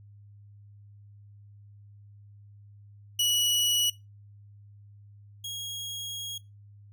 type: tone pair in turn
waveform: sawtooth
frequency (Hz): 2931 / 3290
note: F#7 / G#7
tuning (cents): -17 / -17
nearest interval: major second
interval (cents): 200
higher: second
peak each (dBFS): -20 / -31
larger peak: first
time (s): 3.19-3.9 / 5.44-6.38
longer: second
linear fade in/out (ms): 5
effects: noise-tail reverb RT60 0.2 s tail -18 dB re dry + added 102 Hz sine -49 dBFS peak until 6.92 s